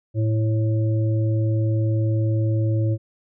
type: harmonic tone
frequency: 110 Hz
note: A2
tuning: in tune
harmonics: 1 / 3 / 5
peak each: -18 / -28 / -32 dBFS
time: 0.14-2.98 s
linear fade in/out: 50 ms
effects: none